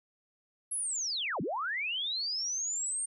sine linear two-way sweep, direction down then up, 11150 to 131.1 to 8840 Hz, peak -31 dBFS, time 0.71-3.06 s, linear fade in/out 10 ms, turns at 1.41 s, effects none

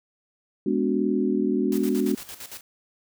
sine chord, G# half-diminished seventh, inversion none, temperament equal with one note detuned, 207.7 / 246.9 / 288.8 / 370 Hz, G#3 / B3 / D4 / F#4, 0 / 0 / -29 / 0 cents, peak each -26 dBFS, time 0.66-2.15 s, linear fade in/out 5 ms
white noise with tremolo, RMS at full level -38 dBFS, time 1.72-2.61 s, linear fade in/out 2 ms, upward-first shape square, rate 8.8 Hz, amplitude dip 70%
effects none

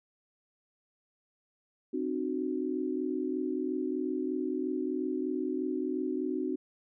sine chord, C diminished, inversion none, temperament equal with one note detuned, 261.6 / 304.7 / 370 Hz, C4 / Eb4 / Gb4, 0 / -36 / 0 cents, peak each -34 dBFS, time 1.93-6.56 s, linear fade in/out 10 ms, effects none

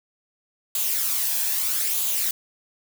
blue noise with flanger, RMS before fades -24 dBFS, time 0.75-2.31 s, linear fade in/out 2 ms, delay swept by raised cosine 0.27 to 1.21 ms, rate 0.78 Hz, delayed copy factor +0.5, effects none

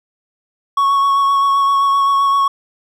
triangle tone with vibrato, 1108.7 Hz, C#6, in tune, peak -9 dBFS, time 0.77-2.48 s, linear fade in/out 5 ms, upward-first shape sine, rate 7.7 Hz, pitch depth 15 cents each way, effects none

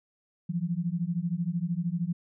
sine beating tone pair, 165.8 / 178.8 Hz, E3 / F3, +10 / +41 cents, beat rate 13 Hz, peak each -30 dBFS, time 0.49-2.13 s, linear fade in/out 10 ms, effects none

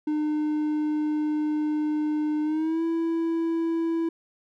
triangle tone with pitch glide, 303 to 330.4 Hz, D#4 to E4, -46 to +4 cents, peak -21 dBFS, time 0.07-4.09 s, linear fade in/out 5 ms, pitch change +150 cents, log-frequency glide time 2.43-2.83 s, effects none

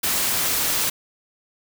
white noise, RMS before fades -22 dBFS, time 0.03-0.9 s, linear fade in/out 10 ms, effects none

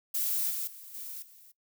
violet noise with level steps, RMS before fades -30 / -34 / -48 / -41 / -55 dBFS, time 0.14-1.52 s, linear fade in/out 10 ms, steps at 0.5 / 0.67 / 0.94 / 1.22 s, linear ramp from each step 5 ms, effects noise-tail reverb RT60 0.1 s tail -18 dB re dry

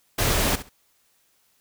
pink noise with echo, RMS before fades -22 dBFS, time 0.18-0.56 s, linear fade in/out 10 ms, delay 67 ms, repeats 2, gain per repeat -14 dB, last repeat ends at 0.694 s, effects white hiss -65 dBFS RMS until 1.6 s

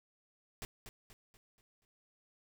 pink noise with echo, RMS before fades -43 dBFS, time 0.62-0.65 s, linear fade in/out 0 ms, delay 240 ms, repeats 5, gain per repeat -7 dB, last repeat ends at 1.85 s, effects none

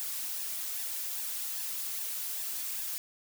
blue noise with flanger, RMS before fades -36 dBFS, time 0-2.98 s, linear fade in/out 0 ms, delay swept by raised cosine 1.1 to 4.1 ms, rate 2.5 Hz, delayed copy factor +0.65, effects none

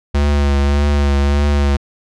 square tone with vibrato, 71.3 Hz, C#2, 49 cents sharp, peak -12 dBFS, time 0.14-1.77 s, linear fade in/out 10 ms, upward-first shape triangle, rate 1.7 Hz, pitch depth 36 cents each way, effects low-pass 6000 Hz 12 dB/octave

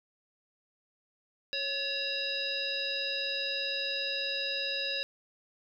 harmonic tone with a mistuned harmonic, 551 Hz, C#5, 11 cents flat, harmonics 1 / 3 / 5 / 7 / 9, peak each -40 / -40 / -36 / -35 / -37 dBFS, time 1.53-5.03 s, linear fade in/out 0 ms, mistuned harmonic 3, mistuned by +62 cents, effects none

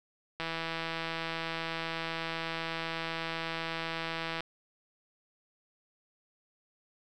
click train, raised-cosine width 0.3 ms, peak -19 dBFS, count 658, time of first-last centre 0.4-4.406 s, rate 164 Hz, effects none

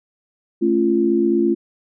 sine chord, A augmented, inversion none, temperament just, 220 / 275 / 343.8 Hz, A3 / C#4 / E#4, 0 / -14 / -27 cents, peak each -20 / -21 / -16 dBFS, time 0.61-1.55 s, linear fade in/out 20 ms, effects none

